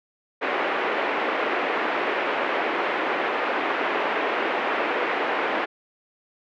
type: band-pass noise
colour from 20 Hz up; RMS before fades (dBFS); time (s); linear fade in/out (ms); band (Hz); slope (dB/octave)
pink; -25; 0.41-5.66; 20; 340 to 2500; 24
effects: none